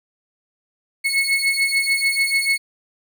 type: beating tone pair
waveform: 35% pulse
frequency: 2190 / 2196.8 Hz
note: C#7 / C#7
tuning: -22 / -16 cents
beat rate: 6.8 Hz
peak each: -18 / -19 dBFS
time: 1.04-2.58 s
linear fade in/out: 20 ms
effects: none